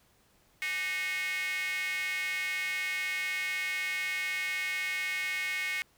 square tone with high-pass filter, 168 Hz, E3, 33 cents sharp, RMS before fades -33 dBFS, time 0.62-5.82 s, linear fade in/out 0 ms, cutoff 2100 Hz, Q 8.1, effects pink hiss -66 dBFS RMS until 5.97 s

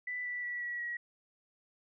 sine tone with pitch steps, 1985 / 1966.7 / 1948.6 / 1930.7 / 1913 Hz, B6 / B6 / B6 / B6 / A#6, +8 / -8 / -24 / -40 / +44 cents, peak -35 dBFS, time 0.07-0.97 s, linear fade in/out 5 ms, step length 180 ms, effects none

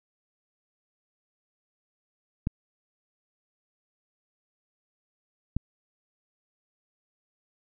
clicks, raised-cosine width 5 ms, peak -14 dBFS, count 2, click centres 2.471 / 5.566 s, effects none

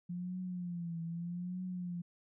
sine tone with vibrato, 174.61 Hz, F3, in tune, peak -37 dBFS, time 0.09-2.02 s, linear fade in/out 10 ms, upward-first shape triangle, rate 0.81 Hz, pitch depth 98 cents each way, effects none

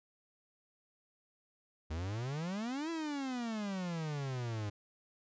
45% pulse exponential two-way sweep, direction up then down, 74.7 to 337 to 101.1 Hz, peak -36 dBFS, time 1.9-4.7 s, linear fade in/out 10 ms, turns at 2.9 s, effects resampled to 16000 Hz

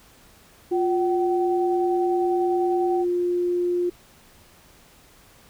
sine tone with tremolo, 761 Hz, F#5, 48 cents sharp, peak -24 dBFS, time 0.71-3.05 s, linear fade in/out 50 ms, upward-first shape sine, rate 10 Hz, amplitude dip 25%
sine tone, 353.3 Hz, F4, 20 cents sharp, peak -20 dBFS, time 0.71-3.9 s, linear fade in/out 10 ms
effects pink hiss -53 dBFS RMS until 5.49 s

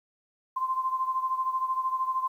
sine beating tone pair, 1040 / 1053 Hz, C6 / C6, -11 / +11 cents, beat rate 13 Hz, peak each -27 / -32 dBFS, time 0.56-2.28 s, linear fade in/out 10 ms, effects 10-bit

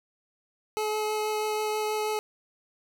25% pulse tone with vibrato, 427.9 Hz, A4, 48 cents flat, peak -23 dBFS, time 0.77-2.19 s, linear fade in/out 0 ms, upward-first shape triangle, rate 6.2 Hz, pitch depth 10 cents each way, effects none

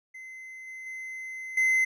triangle tone with level steps, 2056 Hz, C7, 31 cents flat, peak -39 / -37 / -34 / -19 dBFS, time 0.14-1.85 s, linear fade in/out 10 ms, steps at 0.67 / 0.86 / 1.57 s, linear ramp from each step 5 ms, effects none

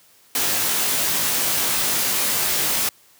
white noise with comb filter, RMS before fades -21 dBFS, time 0.35-2.89 s, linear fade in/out 2 ms, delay 19 ms, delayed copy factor +0.8, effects white hiss -54 dBFS RMS until 3.19 s + high-pass 80 Hz 12 dB/octave

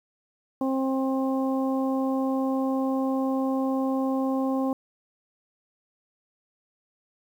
harmonic tone, 265.4 Hz, C4, 25 cents sharp, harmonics 1 / 2 / 3 / 4, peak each -24 / -30 / -34 / -36 dBFS, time 0.61-4.73 s, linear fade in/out 2 ms, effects 9-bit

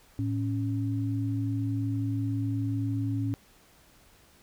sine tone pair together, 109.63 / 277.2 Hz, A2 / C#4, -6 / 0 cents, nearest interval octave + major third, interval 1606 cents, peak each -28 / -31 dBFS, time 0.19-3.34 s, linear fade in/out 0 ms, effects pink hiss -59 dBFS RMS until 4.42 s

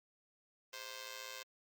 5% pulse tone with amplitude modulation, 523.3 Hz, C5, in tune, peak -30 dBFS, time 0.73-1.43 s, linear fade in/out 5 ms, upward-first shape sine, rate 115 Hz, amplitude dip 85%, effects Opus 32 kbps

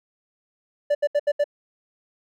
triangle tone bursts, 583 Hz, D5, 13 cents flat, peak -15 dBFS, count 5, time 0.9-1.442 s, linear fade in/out 10 ms, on 50 ms, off 73 ms, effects none

